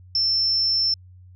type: tone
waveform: sine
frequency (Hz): 5350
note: E8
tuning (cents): +25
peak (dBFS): -18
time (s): 0.15-0.94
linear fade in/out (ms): 2
effects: added 91 Hz sine -44 dBFS peak until 1.35 s